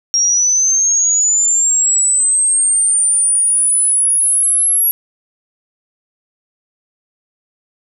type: linear sweep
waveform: sine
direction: up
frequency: 5588 to 11360 Hz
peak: -10 dBFS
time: 0.14-4.91 s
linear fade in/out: 0 ms
effects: none